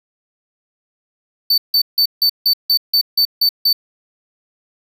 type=tone bursts; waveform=square; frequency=4539 Hz; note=C#8; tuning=40 cents sharp; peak=-11 dBFS; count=10; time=1.5-3.73 s; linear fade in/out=5 ms; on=79 ms; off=160 ms; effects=none